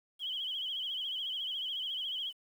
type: tone with vibrato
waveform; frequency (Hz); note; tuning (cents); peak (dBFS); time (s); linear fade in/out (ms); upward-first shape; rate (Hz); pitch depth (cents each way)
sine; 3136; G7; 0; -34; 0.19-2.33; 50; sine; 14; 93
effects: 10-bit